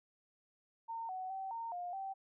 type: tone with pitch steps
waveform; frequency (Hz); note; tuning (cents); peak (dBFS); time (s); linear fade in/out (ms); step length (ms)
sine; 913 / 747 / 769 / 918 / 709 / 775; A#5 / F#5 / G5 / A#5 / F5 / G5; -36 / +16 / -33 / -27 / +26 / -20; -39; 0.88-2.14; 20; 210
effects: none